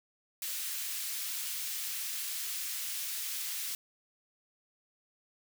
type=high-pass noise; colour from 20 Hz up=white; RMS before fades=-37 dBFS; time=0.42-3.75 s; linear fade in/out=2 ms; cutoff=2100 Hz; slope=12 dB/octave; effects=none